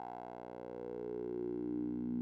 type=tone with band-pass filter sweep; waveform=10% pulse; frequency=60.3 Hz; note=B1; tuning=41 cents flat; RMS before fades=-41 dBFS; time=0-2.21 s; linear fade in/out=0 ms; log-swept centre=770 to 240 Hz; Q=6.7; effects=none